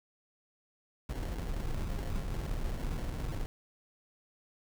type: noise with sample-and-hold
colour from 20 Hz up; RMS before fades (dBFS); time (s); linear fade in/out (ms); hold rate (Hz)
brown; -35; 1.09-3.46; 0; 1225
effects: none